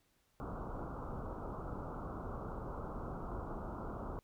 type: low-pass noise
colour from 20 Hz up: pink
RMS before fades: -43 dBFS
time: 0.4-4.19 s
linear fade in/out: 0 ms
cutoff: 1400 Hz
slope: 96 dB/octave
effects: pink hiss -75 dBFS RMS until 4.23 s